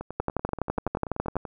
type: two click trains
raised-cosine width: 1 ms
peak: -20 / -11 dBFS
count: 16 / 15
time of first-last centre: 0.01-1.452 / 0.2-1.367 s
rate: 10.4 / 12 Hz
effects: none